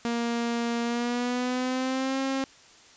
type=tone with pitch glide; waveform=sawtooth; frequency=234.9 to 268.3 Hz; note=A#3 to C4; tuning=+13 to +44 cents; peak=-22 dBFS; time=0.05-2.44 s; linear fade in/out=0 ms; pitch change=+231 cents; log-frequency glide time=0.83-2.19 s; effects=white hiss -53 dBFS RMS until 2.96 s + resampled to 16000 Hz